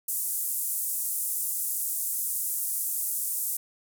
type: band-pass noise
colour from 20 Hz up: white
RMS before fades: -30 dBFS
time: 0.08-3.57 s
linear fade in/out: 5 ms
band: 8400 to 15000 Hz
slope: 24 dB/octave
effects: none